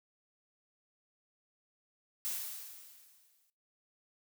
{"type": "noise with exponential decay", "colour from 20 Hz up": "blue", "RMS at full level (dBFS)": -35, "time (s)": [2.25, 3.5], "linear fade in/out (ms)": 0, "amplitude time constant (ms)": 270, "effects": ["noise-tail reverb RT60 0.3 s tail -19 dB re dry"]}